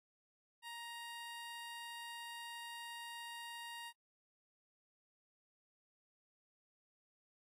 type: tone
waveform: 15% pulse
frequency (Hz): 937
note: A#5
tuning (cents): +9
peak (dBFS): -40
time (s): 0.62-3.93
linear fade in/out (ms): 50
effects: AAC 48 kbps